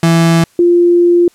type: tone pair in turn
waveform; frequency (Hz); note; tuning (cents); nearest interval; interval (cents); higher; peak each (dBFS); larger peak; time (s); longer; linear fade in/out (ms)
35% pulse / sine; 166.2 / 347.8; E3 / F4; +15 / -7; octave + minor second; 1278; second; -5; neither; 0.03-0.44 / 0.59-1.28; second; 2
effects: white hiss -50 dBFS RMS until 1.34 s + low-pass 11000 Hz 12 dB/octave